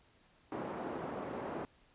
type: band-pass noise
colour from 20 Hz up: pink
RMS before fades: -41 dBFS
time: 0.52-1.65 s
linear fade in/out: 0 ms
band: 250 to 930 Hz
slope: 12 dB/octave
effects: pink hiss -67 dBFS RMS until 1.94 s + resampled to 8000 Hz